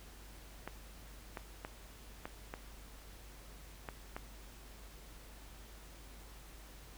clicks, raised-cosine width 0.5 ms, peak -26 dBFS, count 7, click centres 0.676 / 1.372 / 1.649 / 2.255 / 2.539 / 3.888 / 4.165 s, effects added 50 Hz sine -53 dBFS peak until 6.97 s + pink hiss -57 dBFS RMS until 6.97 s

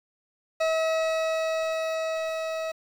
40% pulse tone with level ramp, 643 Hz, E5, 43 cents flat, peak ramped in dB -21 to -28 dBFS, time 0.6-2.72 s, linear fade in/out 10 ms, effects low-pass 5000 Hz 12 dB/octave + 8-bit

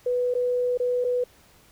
sine tone with dropouts, 493.9 Hz, B4, in tune, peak -21 dBFS, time 0.06-1.24 s, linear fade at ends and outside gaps 5 ms, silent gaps 0.34-0.35 / 0.775-0.799 / 1.043-1.047 s, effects pink hiss -56 dBFS RMS until 1.71 s

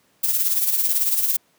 violet noise with tremolo, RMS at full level -18 dBFS, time 0.23-1.37 s, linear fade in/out 10 ms, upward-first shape sine, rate 18 Hz, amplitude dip 55%, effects pink hiss -61 dBFS RMS until 1.58 s + high-pass 150 Hz 12 dB/octave

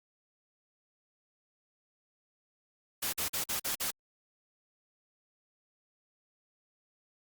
white noise bursts, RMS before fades -33 dBFS, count 6, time 3.02-3.91 s, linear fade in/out 10 ms, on 110 ms, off 46 ms, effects Opus 48 kbps

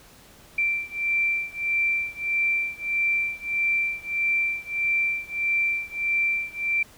sine beating tone pair, 2349 / 2350.6 Hz, D7 / D7, 0 / +1 cents, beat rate 1.6 Hz, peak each -25 / -26 dBFS, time 0.58-6.83 s, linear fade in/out 5 ms, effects pink hiss -51 dBFS RMS until 6.97 s

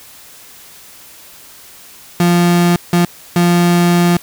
35% pulse tone bursts at uneven times, 174.1 Hz, F3, 5 cents flat, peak -7 dBFS, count 3, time 2.2-2.76 / 2.93-3.05 / 3.36-4.17 s, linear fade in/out 2 ms, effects white hiss -39 dBFS RMS until 4.22 s

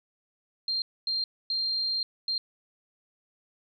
sine tone bursts at uneven times, 4186 Hz, C8, in tune, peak -26 dBFS, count 4, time 0.68-0.82 / 1.07-1.24 / 1.5-2.03 / 2.28-2.38 s, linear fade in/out 2 ms, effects none

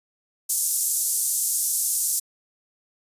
white band-pass noise, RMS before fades -24 dBFS, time 0.49-2.2 s, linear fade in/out 10 ms, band 6700 to 12000 Hz, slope 24 dB/octave, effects resampled to 32000 Hz

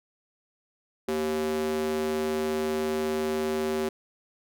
square tone with high-pass filter, 77.3 Hz, D#2, 11 cents flat, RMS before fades -28 dBFS, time 1.08-3.89 s, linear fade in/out 5 ms, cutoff 320 Hz, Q 7.9, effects none

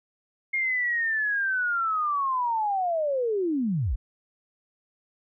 sine linear sweep, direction down, 2145 to 39.05 Hz, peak -23 dBFS, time 0.53-3.96 s, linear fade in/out 10 ms, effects none

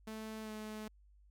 sawtooth tone with pitch glide, 218.8 to 215.2 Hz, A3 to A3, -9 to -38 cents, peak -39 dBFS, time 0.07-0.88 s, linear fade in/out 5 ms, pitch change -29 cents, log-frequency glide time 0.42-0.51 s, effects added 50 Hz sine -61 dBFS peak until 1.3 s

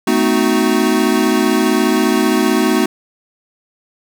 square chord, A diminished seventh, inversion none, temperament equal with one note detuned, 220 / 255.1 / 311.1 / 370 Hz, A3 / C4 / Eb4 / Gb4, 0 / -44 / 0 / 0 cents, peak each -18 dBFS, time 0.07-2.86 s, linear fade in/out 5 ms, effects none

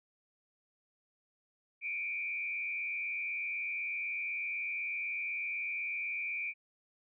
sine tone with frequency modulation, 2366 Hz, D7, 12 cents sharp, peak -34 dBFS, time 1.81-6.54 s, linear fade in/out 50 ms, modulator 88 Hz, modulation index 1.1, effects none

